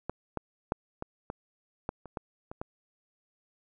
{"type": "clicks", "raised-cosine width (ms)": 1, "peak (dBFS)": [-18, -18, -13, -21, -21, -17, -30, -20, -26, -21], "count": 10, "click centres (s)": [0.096, 0.373, 0.721, 1.024, 1.301, 1.891, 2.057, 2.172, 2.515, 2.615], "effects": []}